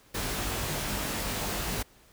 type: noise with comb filter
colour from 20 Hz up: pink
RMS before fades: -32 dBFS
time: 0.14-1.83 s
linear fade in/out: 10 ms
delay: 20 ms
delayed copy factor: +0.85
effects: pink hiss -59 dBFS RMS until 2.12 s